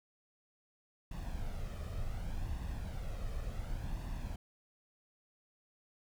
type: noise with flanger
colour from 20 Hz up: brown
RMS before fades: -39 dBFS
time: 1.11-4.36 s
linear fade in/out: 5 ms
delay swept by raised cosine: 1.1 to 1.64 ms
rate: 0.68 Hz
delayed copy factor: +0.55
effects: none